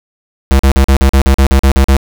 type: tone bursts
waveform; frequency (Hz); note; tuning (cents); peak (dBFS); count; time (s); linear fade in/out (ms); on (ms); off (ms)
square; 67.6; C#2; -43; -5; 12; 0.51-1.967; 0; 82; 43
effects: none